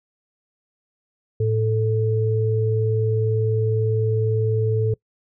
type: tone pair together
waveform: sine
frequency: 110 / 439 Hz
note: A2 / A4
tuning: 0 / -4 cents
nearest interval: 2 octaves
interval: 2396 cents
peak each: -19 / -22 dBFS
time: 1.4-4.94 s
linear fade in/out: 5 ms
effects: noise-tail reverb RT60 0.1 s tail -24 dB re dry